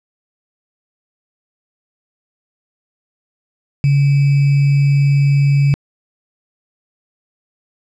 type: tone with sample-and-hold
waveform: sine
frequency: 140.6 Hz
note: C#3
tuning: 25 cents sharp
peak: -9 dBFS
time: 3.84-5.74 s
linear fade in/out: 0 ms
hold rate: 2450 Hz
effects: low-pass 5000 Hz 12 dB/octave